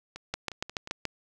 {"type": "two click trains", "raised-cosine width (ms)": 0.2, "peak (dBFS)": [-23, -13], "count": [6, 6], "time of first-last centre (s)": [[0.16, 1.053], [0.34, 1.053]], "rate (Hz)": [5.6, 7.01], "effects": []}